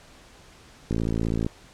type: click train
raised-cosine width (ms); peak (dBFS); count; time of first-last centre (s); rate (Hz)
3; -13; 32; 0.91-1.465; 55.9
effects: pink hiss -51 dBFS RMS until 1.73 s + low-pass 8000 Hz 12 dB/octave